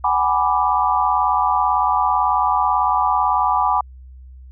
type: chord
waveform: sine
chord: G# half-diminished seventh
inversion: third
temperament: equal with one note detuned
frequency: 752.5 / 830.6 / 987.8 / 1174.7 Hz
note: F#5 / G#5 / B5 / D6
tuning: +29 / 0 / 0 / 0 cents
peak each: -22 / -20 / -19 / -20 dBFS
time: 0.04-3.81 s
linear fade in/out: 5 ms
effects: added 64 Hz sine -37 dBFS peak until 4.51 s